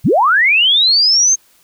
sine linear sweep, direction up, 72 to 6440 Hz, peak -8 dBFS, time 0.04-1.36 s, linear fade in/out 20 ms, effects white hiss -52 dBFS RMS until 1.63 s

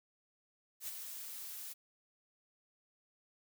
blue noise with ADSR envelope, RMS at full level -40 dBFS, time 0.8-1.74 s, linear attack 81 ms, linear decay 19 ms, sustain -6 dB, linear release 22 ms, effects none

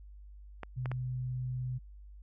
clicks, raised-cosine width 0.5 ms, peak -24 dBFS, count 3, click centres 0.633 / 0.858 / 0.916 s
sine tone, 126.7 Hz, B2, 45 cents sharp, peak -33 dBFS, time 0.76-1.79 s, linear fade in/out 20 ms
effects added 50 Hz sine -48 dBFS peak until 2.22 s

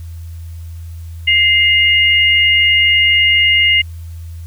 sine tone pair together, 2092 / 2848 Hz, C7 / F7, -1 / +33 cents, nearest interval perfect fourth, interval 534 cents, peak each -11 dBFS, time 1.27-3.82 s, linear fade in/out 10 ms, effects added 83 Hz sine -26 dBFS peak until 4.46 s + white hiss -49 dBFS RMS until 4.46 s

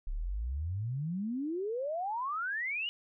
sine exponential sweep, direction up, 32.32 to 2962 Hz, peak -32 dBFS, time 0.07-2.89 s, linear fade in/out 0 ms, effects none

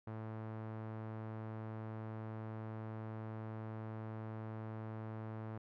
sawtooth tone with low-pass filter, 110 Hz, A2, in tune, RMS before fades -45 dBFS, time 0.07-5.58 s, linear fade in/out 5 ms, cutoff 1300 Hz, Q 1, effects none

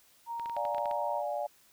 sine tone, 932.3 Hz, A#5, in tune, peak -34 dBFS, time 0.26-1.23 s, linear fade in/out 50 ms
clicks, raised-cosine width 0.3 ms, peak -29 dBFS, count 9, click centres 0.397 / 0.459 / 0.497 / 0.566 / 0.652 / 0.747 / 0.782 / 0.857 / 0.912 s
sine chord, D diminished, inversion none, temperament equal with one note detuned, 587.3 / 710.7 / 830.6 Hz, D5 / F5 / Ab5, 0 / +30 / 0 cents, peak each -34 / -36 / -37 dBFS, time 0.56-1.47 s, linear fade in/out 10 ms
effects white hiss -63 dBFS RMS until 1.72 s

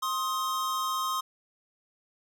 square tone pair together, 1057 / 1257 Hz, C6 / D#6, +17 / +17 cents, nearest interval minor third, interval 300 cents, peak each -31 / -32 dBFS, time 0.02-1.21 s, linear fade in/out 10 ms, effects none

